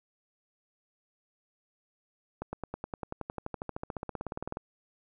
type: accelerating click train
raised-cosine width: 1 ms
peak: -21 dBFS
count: 30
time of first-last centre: 2.42-4.571 s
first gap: 110 ms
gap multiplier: 0.97
effects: none